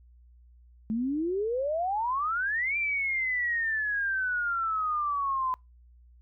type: exponential two-way sweep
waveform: sine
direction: up then down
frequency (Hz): 213.7 to 2379 to 1015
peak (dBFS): -26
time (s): 0.9-5.54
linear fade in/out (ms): 0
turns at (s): 2.77
effects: noise-tail reverb RT60 0.2 s tail -25 dB re dry + added 60 Hz sine -53 dBFS peak until 6.21 s